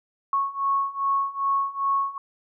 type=beating tone pair; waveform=sine; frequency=1101 / 1103.5 Hz; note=C#6 / C#6; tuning=-12 / -8 cents; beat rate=2.5 Hz; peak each=-26 / -24 dBFS; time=0.33-2.18 s; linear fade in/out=2 ms; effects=none